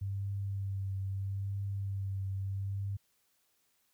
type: tone with vibrato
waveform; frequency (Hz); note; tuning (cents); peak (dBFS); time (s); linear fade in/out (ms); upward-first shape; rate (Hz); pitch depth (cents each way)
sine; 98; G2; 0; -33; 0.01-2.97; 10; triangle; 0.77; 27
effects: white hiss -74 dBFS RMS until 3.93 s